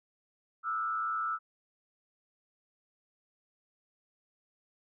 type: tone with frequency modulation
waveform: sine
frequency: 1318.5 Hz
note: E6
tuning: in tune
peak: -30 dBFS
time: 0.63-1.39 s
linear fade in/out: 50 ms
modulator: 105 Hz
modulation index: 0.75
effects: none